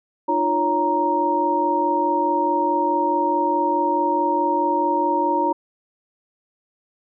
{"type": "tone cluster", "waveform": "sine", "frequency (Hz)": [303.6, 348.3, 558, 934], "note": ["D#4", "F4", "C#5", "A#5"], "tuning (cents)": [-42, -5, 11, 3], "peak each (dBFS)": [-25, -25, -26, -19], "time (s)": [0.28, 5.53], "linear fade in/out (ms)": 10, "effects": []}